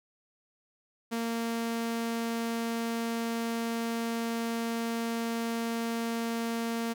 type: tone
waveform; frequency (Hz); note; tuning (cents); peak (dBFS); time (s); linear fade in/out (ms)
sawtooth; 230.5; A#3; -19; -26; 1.11-6.94; 20
effects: none